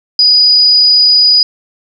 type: tone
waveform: sine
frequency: 4934 Hz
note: D#8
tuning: 15 cents flat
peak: -4 dBFS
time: 0.19-1.43 s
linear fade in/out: 2 ms
effects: none